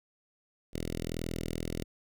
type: tone with notch filter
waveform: 5% pulse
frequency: 41.2 Hz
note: E1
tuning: in tune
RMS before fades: -36 dBFS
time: 0.73-1.84 s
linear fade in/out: 10 ms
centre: 1100 Hz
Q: 0.62
effects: none